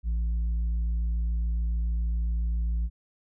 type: tone with tanh clipping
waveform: triangle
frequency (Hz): 56.7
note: A#1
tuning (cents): -47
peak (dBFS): -25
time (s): 0.03-2.9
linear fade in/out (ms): 50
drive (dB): 8
effects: none